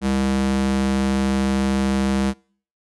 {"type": "tone with high-pass filter", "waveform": "square", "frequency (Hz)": 66.7, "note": "C2", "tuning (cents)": 34, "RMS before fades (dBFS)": -20, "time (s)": [0.01, 2.34], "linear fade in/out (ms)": 50, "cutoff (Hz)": 150, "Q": 3, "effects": ["noise-tail reverb RT60 0.5 s tail -26 dB re dry", "resampled to 24000 Hz"]}